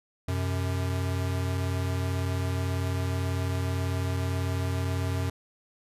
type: tone pair together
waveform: square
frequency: 91.81 / 130 Hz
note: F#2 / C3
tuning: -13 / -11 cents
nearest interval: tritone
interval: 602 cents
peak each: -28 / -34 dBFS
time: 0.28-5.3 s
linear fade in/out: 5 ms
effects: resampled to 32000 Hz